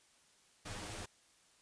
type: noise with comb filter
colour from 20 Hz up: pink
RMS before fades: -45 dBFS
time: 0.65-1.06 s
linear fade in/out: 10 ms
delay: 9.7 ms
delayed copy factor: +0.7
effects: white hiss -68 dBFS RMS until 1.61 s + resampled to 22050 Hz